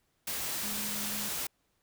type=tone in noise; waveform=sine; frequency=207.7 Hz; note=G#3; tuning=in tune; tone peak=-42 dBFS; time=0.63-1.29 s; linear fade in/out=5 ms; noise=white; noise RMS=-35 dBFS; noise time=0.27-1.47 s; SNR=-10 dB; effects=pink hiss -75 dBFS RMS until 1.82 s